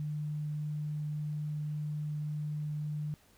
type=tone; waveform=sine; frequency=150.3 Hz; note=D3; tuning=40 cents sharp; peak=-33 dBFS; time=0-3.14 s; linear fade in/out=0 ms; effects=pink hiss -64 dBFS RMS until 3.37 s